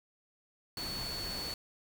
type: tone in noise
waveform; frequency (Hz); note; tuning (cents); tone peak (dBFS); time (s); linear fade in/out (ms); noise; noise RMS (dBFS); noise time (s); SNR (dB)
sine; 4435; C#8; 0; -38; 0.77-1.54; 2; pink; -42; 0.77-1.54; +1
effects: none